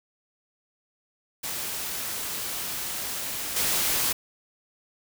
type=noise with level steps; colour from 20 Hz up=white; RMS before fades=-32 / -25 dBFS; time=1.43-4.13 s; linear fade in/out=10 ms; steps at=3.56 s; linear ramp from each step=5 ms; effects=none